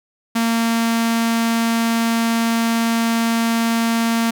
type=tone with notch filter; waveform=sawtooth; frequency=229.4 Hz; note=A#3; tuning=28 cents flat; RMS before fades=-18 dBFS; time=0.35-4.31 s; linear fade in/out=10 ms; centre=490 Hz; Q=1.7; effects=none